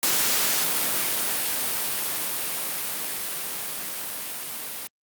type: noise with level ramp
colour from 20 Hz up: white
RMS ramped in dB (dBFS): -22 to -34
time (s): 0.03-4.87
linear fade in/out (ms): 0
effects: high-pass 150 Hz 12 dB/octave + Opus 48 kbps